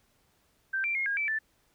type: tone with pitch steps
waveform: sine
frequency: 1563 / 2356 / 2147 / 1627 / 2320 / 1762 Hz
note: G6 / D7 / C7 / G#6 / D7 / A6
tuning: -6 / +5 / +44 / -36 / -22 / +2 cents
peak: -27 dBFS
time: 0.73-1.39 s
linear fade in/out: 10 ms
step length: 110 ms
effects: pink hiss -69 dBFS RMS until 1.74 s